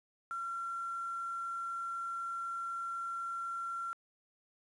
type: tone with quantisation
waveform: sine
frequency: 1366 Hz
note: F6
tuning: 39 cents flat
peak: -36 dBFS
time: 0.31-3.93 s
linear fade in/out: 0 ms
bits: 9
effects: resampled to 24000 Hz